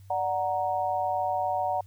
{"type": "chord", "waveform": "sine", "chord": "D augmented", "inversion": "none", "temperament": "equal", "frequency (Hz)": [587.3, 740, 932.3], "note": ["D5", "F#5", "A#5"], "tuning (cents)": [0, 0, 0], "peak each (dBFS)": [-32, -27, -31], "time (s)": [0.1, 1.81], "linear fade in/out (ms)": 5, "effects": ["added 97 Hz sine -47 dBFS peak until 1.86 s", "white hiss -65 dBFS RMS until 1.86 s"]}